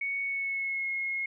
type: tone with pitch glide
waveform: sine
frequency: 2224 to 2161 Hz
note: C#7 to C#7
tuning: +5 to -45 cents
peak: -29 dBFS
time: 0.01-1.26 s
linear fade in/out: 5 ms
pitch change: -50 cents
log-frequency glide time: 0.23-0.89 s
effects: none